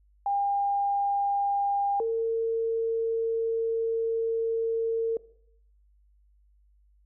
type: tone pair in turn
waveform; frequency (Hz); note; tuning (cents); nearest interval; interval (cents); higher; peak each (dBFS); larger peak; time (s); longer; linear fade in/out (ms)
sine; 803 / 454.3; G5 / A#4; +41 / -45; minor seventh; 986; first; -24; neither; 0.26-2 / 2-5.17; second; 2
effects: noise-tail reverb RT60 0.7 s tail -19 dB re dry + added 50 Hz sine -59 dBFS peak until 7.05 s